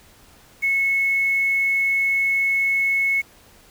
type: tone with quantisation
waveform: sine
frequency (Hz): 2194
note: C#7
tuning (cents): -18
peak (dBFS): -17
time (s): 0.62-3.22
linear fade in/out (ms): 20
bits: 7
effects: pink hiss -51 dBFS RMS until 3.7 s